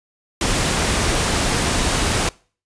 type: noise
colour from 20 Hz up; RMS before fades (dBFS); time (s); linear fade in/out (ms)
pink; -19; 0.41-2.29; 2
effects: noise-tail reverb RT60 0.4 s tail -23 dB re dry + resampled to 22050 Hz